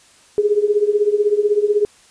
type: tone with tremolo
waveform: sine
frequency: 415.3 Hz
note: G#4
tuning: in tune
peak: -9 dBFS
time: 0.38-1.85 s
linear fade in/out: 0 ms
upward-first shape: triangle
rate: 16 Hz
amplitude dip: 90%
effects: white hiss -50 dBFS RMS until 2.1 s + resampled to 22050 Hz